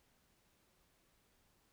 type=silence; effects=pink hiss -74 dBFS RMS until 1.72 s